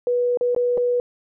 sine tone with dropouts, 488.4 Hz, B4, 19 cents flat, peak -17 dBFS, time 0.07-1 s, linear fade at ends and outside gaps 1 ms, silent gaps 0.373-0.41 / 0.548-0.563 / 0.774-0.778 s, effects none

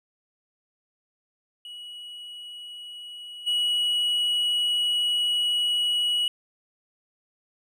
triangle tone with level steps, 2922 Hz, F#7, 22 cents flat, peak -36 / -20 dBFS, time 1.65-6.28 s, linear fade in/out 2 ms, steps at 3.46 s, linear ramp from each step 20 ms, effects none

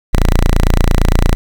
sawtooth tone, 28.78 Hz, A#0, 21 cents flat, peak -4 dBFS, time 0.13-1.35 s, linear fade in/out 0 ms, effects 7-bit

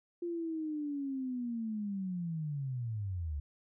sine linear sweep, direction down, 349.2 to 69.3 Hz, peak -34 dBFS, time 0.22-3.4 s, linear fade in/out 5 ms, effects none

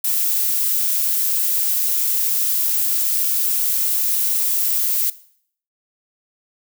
violet noise, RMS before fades -19 dBFS, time 0.04-5.1 s, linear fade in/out 5 ms, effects noise-tail reverb RT60 0.6 s tail -18 dB re dry

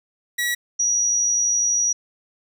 sawtooth / sine tone pair in turn, 1929 / 5794 Hz, B6 / F#8, -41 / -37 cents, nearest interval octave + perfect fifth, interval 1904 cents, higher second, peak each -17 dBFS, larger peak neither, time 0.38-0.55 / 0.79-1.93 s, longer second, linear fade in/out 10 ms, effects none

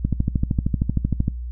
click train, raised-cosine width 5 ms, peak -7 dBFS, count 17, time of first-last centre 0.05-1.281 s, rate 13 Hz, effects noise-tail reverb RT60 0.2 s tail -23 dB re dry + added 60 Hz sine -27 dBFS peak until 1.51 s

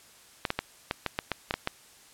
clicks, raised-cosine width 0.3 ms, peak -11 dBFS, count 10, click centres 0.452 / 0.504 / 0.59 / 0.911 / 1.063 / 1.189 / 1.317 / 1.509 / 1.54 / 1.674 s, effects white hiss -55 dBFS RMS until 2.13 s + low-pass 11000 Hz 12 dB/octave

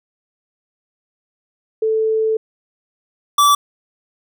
sine / square tone pair in turn, 440 / 1157.8 Hz, A4 / D6, 0 / -25 cents, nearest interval octave + perfect fourth, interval 1675 cents, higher second, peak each -14 / -10 dBFS, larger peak second, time 1.82-2.37 / 3.38-3.55 s, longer first, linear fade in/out 5 ms, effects none

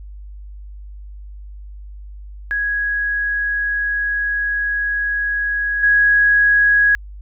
sine tone with level steps, 1661.2 Hz, G#6, in tune, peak -17 / -10 dBFS, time 2.51-6.95 s, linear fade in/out 0 ms, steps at 5.83 s, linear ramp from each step 5 ms, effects added 50 Hz sine -32 dBFS peak until 7.21 s

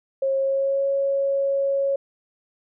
sine tone with pitch glide, 540 to 551.7 Hz, C#5 to C#5, -45 to -8 cents, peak -19 dBFS, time 0.22-1.96 s, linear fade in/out 5 ms, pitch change +37 cents, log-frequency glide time 0.38-0.86 s, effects none

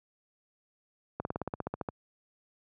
slowing click train, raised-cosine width 1 ms, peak -19 dBFS, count 12, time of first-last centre 1.2-1.888 s, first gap 51 ms, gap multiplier 1.04, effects high-pass 80 Hz 12 dB/octave

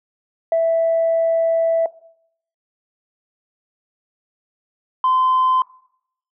sine tone pair in turn, 659.3 / 1030.4 Hz, E5 / C6, 0 / -27 cents, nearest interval minor sixth, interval 773 cents, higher second, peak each -12 dBFS, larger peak neither, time 0.52-1.86 / 5.04-5.62 s, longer first, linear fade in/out 2 ms, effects noise-tail reverb RT60 0.7 s tail -21 dB re dry + tanh soft clip ceiling -10 dBFS

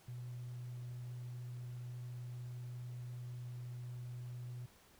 triangle tone, 122.6 Hz, B2, 12 cents flat, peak -40 dBFS, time 0.08-4.66 s, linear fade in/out 5 ms, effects tanh soft clip ceiling -40 dBFS + pink hiss -65 dBFS RMS until 4.99 s

